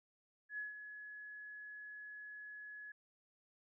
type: tone with ADSR envelope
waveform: sine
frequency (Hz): 1693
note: G#6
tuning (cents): +33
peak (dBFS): -39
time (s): 0.49-2.92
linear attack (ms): 90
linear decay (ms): 150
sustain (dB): -9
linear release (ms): 5
effects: none